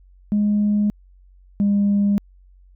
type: tone pair in turn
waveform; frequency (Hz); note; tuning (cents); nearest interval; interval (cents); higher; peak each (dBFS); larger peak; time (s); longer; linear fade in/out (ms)
sine; 207.7 / 202.4; G#3 / G#3; 0 / -44; unison; 44; first; -14 / -13; second; 0.32-0.9 / 1.6-2.18; neither; 0
effects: tanh soft clip ceiling -12 dBFS + added 46 Hz sine -47 dBFS peak until 2.75 s